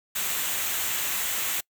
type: noise with comb filter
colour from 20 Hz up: white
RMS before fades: -28 dBFS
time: 0.15-1.61 s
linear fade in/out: 10 ms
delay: 0.2 ms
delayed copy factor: -0.5
effects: noise-tail reverb RT60 0.1 s tail -26 dB re dry